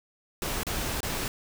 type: noise with dropouts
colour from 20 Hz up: pink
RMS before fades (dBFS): -31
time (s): 0.42-1.28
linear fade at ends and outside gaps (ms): 1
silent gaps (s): 0.633-0.667 / 1.005-1.03
effects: none